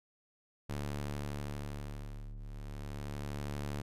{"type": "ring-modulated tone", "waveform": "sawtooth", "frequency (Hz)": 72.5, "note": "D2", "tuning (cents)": -22, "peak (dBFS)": -31, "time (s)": [0.69, 3.82], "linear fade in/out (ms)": 10, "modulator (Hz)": 36.4, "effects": ["resampled to 32000 Hz"]}